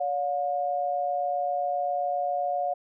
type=tone pair together; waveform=sine; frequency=569 / 716.5 Hz; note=C#5 / F5; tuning=+45 / +44 cents; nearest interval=major third; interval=399 cents; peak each=-30 / -26 dBFS; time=0-2.74 s; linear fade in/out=10 ms; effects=none